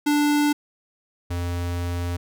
square tone pair in turn, 293.8 / 87.35 Hz, D4 / F2, +1 / +1 cents, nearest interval octave + major sixth, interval 2100 cents, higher first, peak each -18 / -25 dBFS, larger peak first, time 0.06-0.53 / 1.3-2.17 s, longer second, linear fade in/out 10 ms, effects none

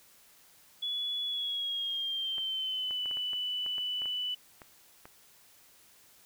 sine tone with pitch glide, 3406 to 2982 Hz, G#7 to F#7, +43 to +13 cents, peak -31 dBFS, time 0.82-4.35 s, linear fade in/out 10 ms, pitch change -230 cents, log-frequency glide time 1.24-3.02 s
clicks, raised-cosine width 0.5 ms, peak -32 dBFS, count 12, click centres 2.382 / 2.909 / 3.058 / 3.112 / 3.171 / 3.333 / 3.663 / 3.782 / 4.019 / 4.057 / 4.618 / 5.055 s
effects white hiss -60 dBFS RMS until 6.25 s

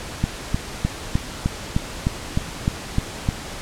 click train, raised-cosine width 5 ms, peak -6 dBFS, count 11, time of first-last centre 0.24-3.289 s, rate 3.28 Hz, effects pink hiss -33 dBFS RMS until 3.61 s + low-pass 9000 Hz 12 dB/octave

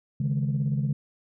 sine chord, C# suspended second, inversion none, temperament equal, 138.59 / 155.56 / 207.7 Hz, C#3 / D#3 / G#3, 0 / 0 / 0 cents, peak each -24 / -29 / -30 dBFS, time 0.2-0.93 s, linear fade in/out 5 ms, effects tanh soft clip ceiling -17 dBFS

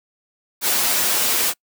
white noise with comb filter, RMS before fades -19 dBFS, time 0.61-1.54 s, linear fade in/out 50 ms, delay 8.3 ms, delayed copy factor +0.5, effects noise-tail reverb RT60 0.1 s tail -26 dB re dry + high-pass 200 Hz 12 dB/octave

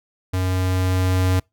square tone with level ramp, 92.5 Hz, F#2, in tune, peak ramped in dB -20 to -16 dBFS, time 0.33-1.4 s, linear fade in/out 10 ms, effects noise-tail reverb RT60 0.2 s tail -26 dB re dry

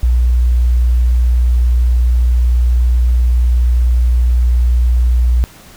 sine tone, 60.5 Hz, B1, 35 cents flat, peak -8 dBFS, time 0.03-5.44 s, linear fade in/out 0 ms, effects pink hiss -40 dBFS RMS until 5.76 s

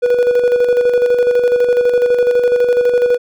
triangle tone with tremolo, 488.4 Hz, B4, 19 cents flat, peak -6 dBFS, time 0.02-3.18 s, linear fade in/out 20 ms, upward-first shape square, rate 12 Hz, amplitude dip 45%, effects none

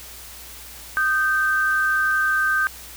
sine tone pair together, 1235.8 / 1557 Hz, D#6 / G6, -12 / -12 cents, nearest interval major third, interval 400 cents, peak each -24 / -18 dBFS, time 0.97-2.67 s, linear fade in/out 0 ms, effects added 60 Hz sine -46 dBFS peak until 2.96 s + white hiss -40 dBFS RMS until 2.96 s

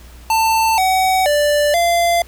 square tone with pitch steps, 891 / 753 / 588 / 688 Hz, A5 / F#5 / D5 / F5, +22 / +30 / +2 / -26 cents, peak -13 dBFS, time 0.3-2.22 s, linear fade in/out 2 ms, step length 480 ms, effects added 60 Hz sine -37 dBFS peak until 2.27 s + pink hiss -45 dBFS RMS until 2.27 s

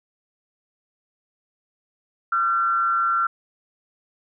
sine tone with frequency modulation, 1365 Hz, F6, 40 cents flat, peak -18 dBFS, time 2.32-3.27 s, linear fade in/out 5 ms, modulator 156 Hz, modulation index 0.51, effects none

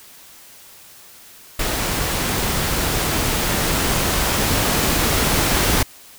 pink noise with level ramp, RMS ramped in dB -22 to -17 dBFS, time 1.59-5.83 s, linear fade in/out 5 ms, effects white hiss -44 dBFS RMS until 6.18 s

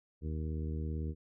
harmonic tone, 78 Hz, D#2, 5 cents sharp, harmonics 1 / 2 / 3 / 4 / 5 / 6, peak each -35 / -41 / -45 / -47 / -49 / -51 dBFS, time 0.21-1.15 s, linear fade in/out 50 ms, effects none

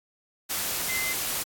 sine tone in noise, 2066 Hz, C7, 22 cents flat, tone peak -29 dBFS, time 0.88-1.14 s, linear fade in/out 20 ms, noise white, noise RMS -29 dBFS, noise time 0.49-1.44 s, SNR -3 dB, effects AAC 64 kbps

